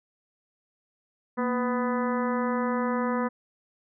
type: harmonic tone with a mistuned harmonic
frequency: 248.8 Hz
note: B3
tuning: 13 cents sharp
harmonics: 1 / 2 / 3 / 4 / 5 / 6 / 7 / 8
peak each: -27 / -30 / -39 / -32 / -35 / -41 / -40 / -44 dBFS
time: 1.37-3.29 s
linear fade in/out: 20 ms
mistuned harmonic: 1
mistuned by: -95 cents
effects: none